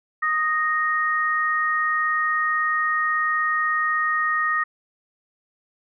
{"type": "tone pair together", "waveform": "sine", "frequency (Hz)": [1244.5, 1860.8], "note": ["D#6", "A#6"], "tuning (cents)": [0, -4], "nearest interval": "perfect fifth", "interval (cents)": 696, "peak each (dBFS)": -22, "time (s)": [0.22, 4.64], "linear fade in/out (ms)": 10, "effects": []}